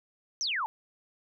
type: exponential sweep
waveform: sine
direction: down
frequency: 6320 to 830.6 Hz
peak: -28 dBFS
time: 0.41-0.66 s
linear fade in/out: 0 ms
effects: none